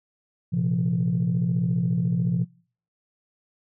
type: chord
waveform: sine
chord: Bb suspended second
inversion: none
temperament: equal with one note detuned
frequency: 116.54 / 130.81 / 171.91 Hz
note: Bb2 / C3 / F3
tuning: 0 / 0 / -27 cents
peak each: -27 / -25 / -22 dBFS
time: 0.52-2.45 s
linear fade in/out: 20 ms
effects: noise-tail reverb RT60 0.5 s tail -25 dB re dry + tanh soft clip ceiling -15 dBFS